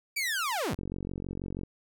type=linear sweep; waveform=sawtooth; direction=down; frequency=2365 to 41.2 Hz; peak=-25 dBFS; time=0.16-0.75 s; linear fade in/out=10 ms
type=click train; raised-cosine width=3 ms; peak=-23 dBFS; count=40; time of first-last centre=0.79-1.634 s; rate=46.2 Hz
effects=none